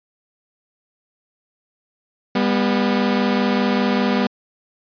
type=tone pair together; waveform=sawtooth; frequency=200 / 245 Hz; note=G3 / B3; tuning=+35 / -14 cents; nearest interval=major third; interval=351 cents; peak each=-15 dBFS; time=2.35-4.27 s; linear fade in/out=5 ms; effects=resampled to 11025 Hz